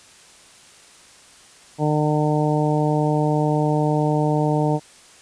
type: harmonic tone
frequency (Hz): 151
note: D3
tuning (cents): +48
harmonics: 1 / 2 / 3 / 4 / 5 / 6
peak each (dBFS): -20 / -23 / -25 / -26 / -27 / -28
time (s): 1.78-4.8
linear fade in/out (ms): 50
effects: white hiss -48 dBFS RMS until 5.21 s + resampled to 22050 Hz